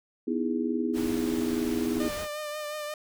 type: chord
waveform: sine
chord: E major seventh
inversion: second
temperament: just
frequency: 247.2 / 309 / 329.6 / 412 Hz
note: B3 / D#4 / E4 / G#4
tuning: +2 / -12 / 0 / -14 cents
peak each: -29 / -33 / -31 / -33 dBFS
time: 0.27-2.09 s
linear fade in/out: 10 ms
type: noise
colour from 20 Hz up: pink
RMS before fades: -39 dBFS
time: 0.93-2.28 s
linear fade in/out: 50 ms
type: tone with vibrato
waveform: sawtooth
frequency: 601 Hz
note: D5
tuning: 40 cents sharp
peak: -29 dBFS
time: 2-2.94 s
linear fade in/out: 2 ms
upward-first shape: triangle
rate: 5.6 Hz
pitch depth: 35 cents each way
effects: none